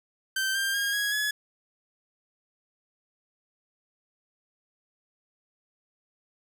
sawtooth tone with pitch steps, 1554 / 1588.5 / 1623.7 / 1659.8 / 1696.6 Hz, G6 / G6 / G#6 / G#6 / G#6, -16 / +23 / -40 / -1 / +36 cents, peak -22 dBFS, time 0.36-1.31 s, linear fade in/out 5 ms, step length 190 ms, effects none

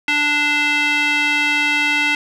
square tone with band-pass filter, 293.9 Hz, D4, 1 cent sharp, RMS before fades -17 dBFS, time 0.08-2.15 s, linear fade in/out 2 ms, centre 2400 Hz, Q 3.4, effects none

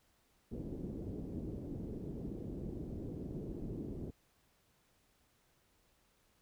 white low-pass noise, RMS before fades -43 dBFS, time 0.51-4.11 s, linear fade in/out 10 ms, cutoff 360 Hz, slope 24 dB/octave, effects pink hiss -73 dBFS RMS until 6.41 s

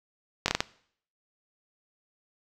slowing click train, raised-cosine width 0.2 ms, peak -6 dBFS, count 5, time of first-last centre 0.46-0.605 s, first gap 21 ms, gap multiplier 1.38, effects noise-tail reverb RT60 0.6 s tail -20 dB re dry

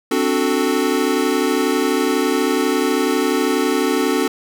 square chord, D dominant seventh, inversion third, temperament equal, 261.6 / 293.7 / 370 / 440 Hz, C4 / D4 / F#4 / A4, 0 / 0 / 0 / 0 cents, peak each -22 dBFS, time 0.11-4.28 s, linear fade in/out 5 ms, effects none

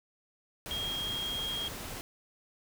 sine tone in noise, 3247 Hz, G#7, 40 cents flat, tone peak -33 dBFS, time 0.71-1.68 s, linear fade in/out 0 ms, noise pink, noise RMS -41 dBFS, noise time 0.66-2.01 s, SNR +5 dB, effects none

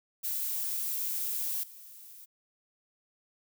violet noise with level steps, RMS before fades -33 / -50 dBFS, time 0.23-2.26 s, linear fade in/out 20 ms, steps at 1.63 s, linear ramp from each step 5 ms, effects none

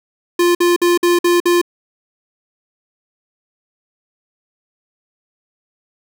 square tone bursts, 349.2 Hz, F4, in tune, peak -11 dBFS, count 6, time 0.39-1.615 s, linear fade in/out 5 ms, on 160 ms, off 53 ms, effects none

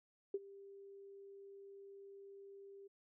sine tone with ADSR envelope, 395.9 Hz, G4, 17 cents sharp, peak -33 dBFS, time 0.34-2.88 s, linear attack 4 ms, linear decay 37 ms, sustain -20 dB, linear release 14 ms, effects none

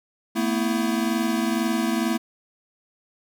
square chord, A suspended second, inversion none, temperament equal with one note detuned, 224.8 / 246.9 / 329.6 Hz, A3 / B3 / E4, +37 / 0 / 0 cents, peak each -25 / -28 / -27 dBFS, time 0.35-2.18 s, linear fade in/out 20 ms, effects none

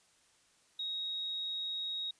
sine tone, 3775 Hz, A#7, 21 cents sharp, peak -35 dBFS, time 0.79-2.11 s, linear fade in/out 5 ms, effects white hiss -68 dBFS RMS until 2.19 s + resampled to 22050 Hz

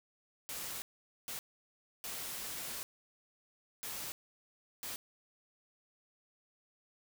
white noise bursts at uneven times, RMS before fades -42 dBFS, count 5, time 0.49-0.82 / 1.28-1.39 / 2.04-2.83 / 3.83-4.12 / 4.83-4.96 s, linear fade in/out 0 ms, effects none

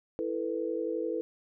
sine chord, E suspended fourth, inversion none, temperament equal with one note detuned, 329.6 / 442.5 / 493.9 Hz, E4 / A4 / B4, 0 / +10 / 0 cents, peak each -34 dBFS, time 0.19-1.21 s, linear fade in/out 0 ms, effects none

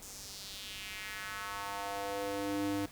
square tone with high-pass filter sweep, 100.1 Hz, G2, 37 cents sharp, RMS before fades -39 dBFS, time 0.02-2.86 s, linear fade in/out 5 ms, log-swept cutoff 7100 to 220 Hz, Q 2.2, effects pink hiss -54 dBFS RMS until 2.91 s

